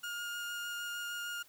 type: tone with vibrato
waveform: 30% pulse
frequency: 1420 Hz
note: F6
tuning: 28 cents sharp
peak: -35 dBFS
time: 0.03-1.43 s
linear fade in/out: 10 ms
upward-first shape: sine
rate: 6.5 Hz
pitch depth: 9 cents each way
effects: white hiss -62 dBFS RMS until 1.48 s